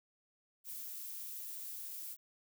violet noise, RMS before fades -45 dBFS, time 0.64-2.17 s, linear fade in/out 50 ms, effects none

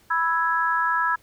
sine chord, E major, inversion second, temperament equal, 987.8 / 1318.5 / 1661.2 Hz, B5 / E6 / G#6, 0 / 0 / 0 cents, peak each -24 dBFS, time 0.1-1.16 s, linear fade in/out 10 ms, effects pink hiss -58 dBFS RMS until 1.22 s

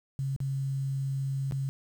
sine tone with dropouts, 135.8 Hz, C#3, 35 cents flat, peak -28 dBFS, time 0.19-1.69 s, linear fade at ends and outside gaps 0 ms, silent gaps 0.363-0.403 / 1.511-1.522 s, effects 9-bit

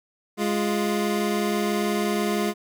25% pulse tone pair together, 207.7 / 349.3 Hz, G#3 / F4, 0 / 0 cents, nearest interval major sixth, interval 900 cents, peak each -20 / -23 dBFS, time 0.37-2.54 s, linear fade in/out 50 ms, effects none

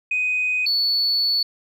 sine tone pair in turn, 2500 / 4440 Hz, D#7 / C#8, +8 / +2 cents, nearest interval minor seventh, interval 994 cents, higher second, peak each -18 / -16 dBFS, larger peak second, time 0.11-0.66 / 0.66-1.43 s, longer second, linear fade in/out 5 ms, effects tanh soft clip ceiling -14 dBFS

